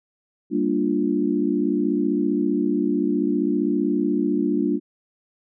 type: chord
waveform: sine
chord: G minor seventh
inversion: none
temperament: equal with one note detuned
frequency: 198.5 / 233.1 / 293.7 / 349.2 Hz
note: G3 / Bb3 / D4 / F4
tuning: +22 / 0 / 0 / 0 cents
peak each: -26 / -25 / -22 / -25 dBFS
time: 0.5-4.8 s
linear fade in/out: 50 ms
effects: none